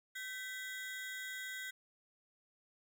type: ring-modulated tone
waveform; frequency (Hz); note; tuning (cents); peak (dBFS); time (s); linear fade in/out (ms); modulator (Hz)
35% pulse; 1762; A6; +2; -37; 0.15-1.71; 10; 225
effects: none